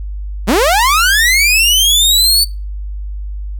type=linear sweep; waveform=sawtooth; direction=up; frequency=169.1 to 4551 Hz; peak=-5 dBFS; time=0.47-2.45 s; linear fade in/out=20 ms; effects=noise-tail reverb RT60 0.3 s tail -23 dB re dry + added 50 Hz sine -20 dBFS peak until 3.59 s